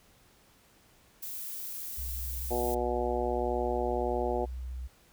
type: noise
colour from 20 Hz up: violet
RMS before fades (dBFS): -39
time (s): 1.22-2.75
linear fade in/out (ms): 10
type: tone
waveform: sine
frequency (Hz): 63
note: B1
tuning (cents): +35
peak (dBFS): -35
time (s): 1.97-4.88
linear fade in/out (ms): 20
type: harmonic tone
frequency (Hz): 121.6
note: B2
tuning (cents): -26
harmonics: 2 / 3 / 4 / 5 / 6 / 7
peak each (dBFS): -39 / -33 / -34 / -36 / -35 / -38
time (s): 2.5-4.46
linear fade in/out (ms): 20
effects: pink hiss -62 dBFS RMS until 5.12 s